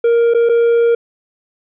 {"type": "tone with dropouts", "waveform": "triangle", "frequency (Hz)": 467.6, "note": "A#4", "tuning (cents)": 5, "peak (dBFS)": -7, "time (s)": [0.04, 0.95], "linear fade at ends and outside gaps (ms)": 5, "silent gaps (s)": [[0.338, 0.346], [0.49, 0.494]], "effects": ["resampled to 8000 Hz"]}